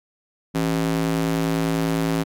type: tone with high-pass filter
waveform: square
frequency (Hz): 54.9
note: A1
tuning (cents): -3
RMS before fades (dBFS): -22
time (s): 0.54-2.24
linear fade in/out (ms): 20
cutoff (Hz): 210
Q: 2.2
effects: AAC 64 kbps